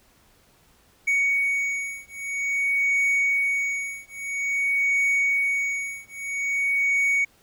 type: beating tone pair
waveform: triangle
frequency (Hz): 2236 / 2236.5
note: C#7 / C#7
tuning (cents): +14 / +15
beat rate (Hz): 0.5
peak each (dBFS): -23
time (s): 1.07-7.25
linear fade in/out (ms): 10
effects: pink hiss -59 dBFS RMS until 7.42 s